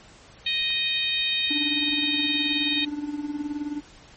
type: harmonic tone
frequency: 622.3 Hz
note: D#5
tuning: in tune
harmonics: 3 / 4 / 5 / 6 / 7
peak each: -35 / -28 / -31 / -25 / -35 dBFS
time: 0.46-2.85 s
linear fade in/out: 5 ms
type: click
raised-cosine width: 0.5 ms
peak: -29 dBFS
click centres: 0.704 s
type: tone with tremolo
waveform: triangle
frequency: 293.7 Hz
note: D4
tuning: in tune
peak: -22 dBFS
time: 1.5-3.81 s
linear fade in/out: 10 ms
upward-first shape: triangle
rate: 19 Hz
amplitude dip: 80%
effects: pink hiss -50 dBFS RMS until 4.16 s + MP3 32 kbps